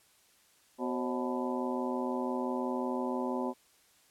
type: harmonic tone with a mistuned harmonic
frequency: 124.8 Hz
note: B2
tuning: 19 cents sharp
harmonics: 2 / 3 / 4 / 5 / 6 / 7 / 8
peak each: -34 / -37 / -39 / -42 / -45 / -40 / -41 dBFS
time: 0.78-3.54 s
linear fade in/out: 50 ms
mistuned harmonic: 4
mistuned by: +130 cents
effects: white hiss -65 dBFS RMS until 4.1 s + low-pass 12000 Hz 12 dB/octave